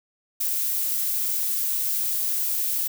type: noise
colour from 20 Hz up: violet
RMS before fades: -25 dBFS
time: 0.4-2.88 s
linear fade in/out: 10 ms
effects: none